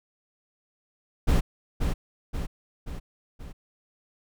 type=noise with echo; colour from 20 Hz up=brown; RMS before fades=-19 dBFS; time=1.27-1.41 s; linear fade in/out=20 ms; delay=530 ms; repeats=4; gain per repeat=-5 dB; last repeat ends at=3.53 s; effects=none